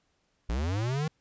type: linear sweep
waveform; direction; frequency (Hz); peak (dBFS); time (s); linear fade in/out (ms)
square; up; 51.91 to 160; -28; 0.49-1.08; 5
effects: pink hiss -73 dBFS RMS until 1.2 s + resampled to 16000 Hz